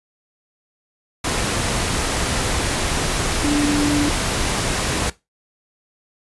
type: tone in noise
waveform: sine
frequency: 292.4 Hz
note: D4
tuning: 7 cents flat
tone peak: -16 dBFS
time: 3.44-4.09 s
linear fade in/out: 5 ms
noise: pink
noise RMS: -21 dBFS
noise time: 1.24-5.1 s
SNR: +2 dB
effects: noise-tail reverb RT60 0.2 s tail -18 dB re dry + resampled to 24000 Hz